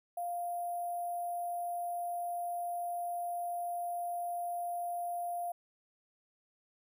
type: tone with sample-and-hold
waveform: sine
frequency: 698.5 Hz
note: F5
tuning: in tune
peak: -34 dBFS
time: 0.17-5.52 s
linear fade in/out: 5 ms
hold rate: 11025 Hz
effects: none